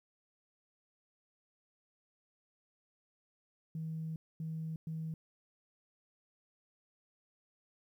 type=tone bursts at uneven times; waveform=sine; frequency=160 Hz; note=D#3; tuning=49 cents sharp; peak=-36 dBFS; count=3; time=3.75-4.16 / 4.4-4.76 / 4.87-5.14 s; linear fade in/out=2 ms; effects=tanh soft clip ceiling -32 dBFS + 12-bit